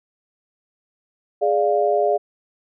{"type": "chord", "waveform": "sine", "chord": "D diminished", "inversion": "second", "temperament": "equal", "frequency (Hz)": [415.3, 587.3, 698.5], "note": ["Ab4", "D5", "F5"], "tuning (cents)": [0, 0, 0], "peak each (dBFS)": -20, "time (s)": [1.41, 2.18], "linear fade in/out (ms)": 20, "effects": []}